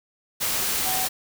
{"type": "tone in noise", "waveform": "sine", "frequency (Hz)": 754, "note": "F#5", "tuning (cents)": 32, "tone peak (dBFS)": -29, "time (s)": [0.85, 1.07], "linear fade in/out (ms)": 20, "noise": "white", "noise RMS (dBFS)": -25, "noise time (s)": [0.4, 1.09], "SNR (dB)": -7, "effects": []}